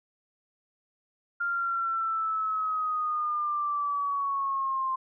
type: linear sweep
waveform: sine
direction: down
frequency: 1400 to 1046.5 Hz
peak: -26 dBFS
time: 1.4-4.96 s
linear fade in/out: 10 ms
effects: none